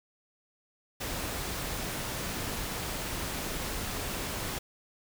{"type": "noise", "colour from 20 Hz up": "pink", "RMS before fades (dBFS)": -35, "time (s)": [1, 4.59], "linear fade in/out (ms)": 10, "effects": []}